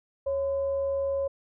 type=tone with frequency modulation; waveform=sine; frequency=550 Hz; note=C#5; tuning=14 cents flat; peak=-25 dBFS; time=0.26-1.28 s; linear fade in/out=10 ms; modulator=471 Hz; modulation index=0.21; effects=none